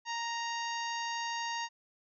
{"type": "harmonic tone", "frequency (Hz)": 932.3, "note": "A#5", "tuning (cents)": 0, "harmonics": [1, 2, 3, 4, 5, 6, 7], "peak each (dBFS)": [-36, -40, -43, -47, -45, -48, -47], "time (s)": [0.05, 1.69], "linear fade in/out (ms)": 50, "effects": []}